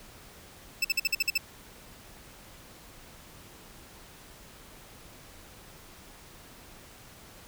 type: tone bursts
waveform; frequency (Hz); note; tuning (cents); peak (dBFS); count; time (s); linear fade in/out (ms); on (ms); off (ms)
25% pulse; 2637; E7; 0; -19; 8; 0.82-1.378; 5; 26; 50
effects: pink hiss -51 dBFS RMS until 7.47 s